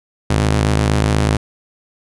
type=ring-modulated tone; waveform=sawtooth; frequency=104.5 Hz; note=G#2; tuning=11 cents sharp; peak=-6 dBFS; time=0.3-1.37 s; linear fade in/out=5 ms; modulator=28 Hz; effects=resampled to 24000 Hz